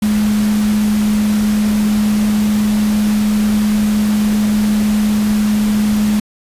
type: tone in noise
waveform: sine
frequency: 211.1 Hz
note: G#3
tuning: 29 cents sharp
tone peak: -11 dBFS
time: 0.02-6.2 s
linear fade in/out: 5 ms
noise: pink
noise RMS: -26 dBFS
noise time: 0.02-6.2 s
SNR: +12 dB
effects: resampled to 32000 Hz